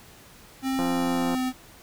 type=tone with pitch glide; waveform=square; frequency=265 to 256.3 Hz; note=C4 to C4; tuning=+22 to -36 cents; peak=-25 dBFS; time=0.62-1.53 s; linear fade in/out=50 ms; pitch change=-58 cents; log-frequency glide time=0.79-1.41 s
type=click train; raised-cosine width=1 ms; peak=-18 dBFS; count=98; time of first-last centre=0.79-1.347 s; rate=174 Hz
effects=pink hiss -50 dBFS RMS until 1.82 s